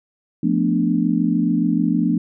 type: chord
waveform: sine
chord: B half-diminished seventh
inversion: second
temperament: equal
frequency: 174.61 / 220 / 246.9 / 293.7 Hz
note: F3 / A3 / B3 / D4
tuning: 0 / 0 / 0 / 0 cents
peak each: -21 dBFS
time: 0.43-2.18 s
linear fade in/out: 5 ms
effects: none